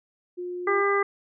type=tone; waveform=sine; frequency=356.8 Hz; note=F4; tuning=37 cents sharp; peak=-30 dBFS; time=0.37-0.82 s; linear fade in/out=20 ms
type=harmonic tone; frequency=400 Hz; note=G4; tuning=35 cents sharp; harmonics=1 / 2 / 3 / 4 / 5; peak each=-23 / -33 / -25 / -33 / -28 dBFS; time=0.67-1.03 s; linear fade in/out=5 ms
effects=none